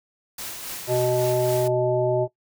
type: noise with tremolo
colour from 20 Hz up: white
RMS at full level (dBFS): -33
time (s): 0.38-1.68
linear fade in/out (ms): 5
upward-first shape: sine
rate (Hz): 3.7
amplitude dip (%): 35
type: harmonic tone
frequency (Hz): 124.5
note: B2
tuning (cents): +14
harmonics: 1 / 3 / 5 / 7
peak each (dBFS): -27 / -22 / -22 / -32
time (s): 0.87-2.28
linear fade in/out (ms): 50
effects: noise-tail reverb RT60 0.1 s tail -17 dB re dry